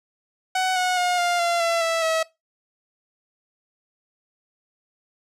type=tone with pitch steps; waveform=sawtooth; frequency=747 / 731.6 / 716.6 / 701.8 / 687.4 / 673.2 / 659.4 / 645.8 Hz; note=F#5 / F#5 / F5 / F5 / F5 / E5 / E5 / E5; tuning=+16 / -20 / +44 / +8 / -28 / +36 / 0 / -36 cents; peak=-16 dBFS; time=0.55-2.23 s; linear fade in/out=5 ms; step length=210 ms; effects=noise-tail reverb RT60 0.2 s tail -20 dB re dry + low-pass 9000 Hz 12 dB/octave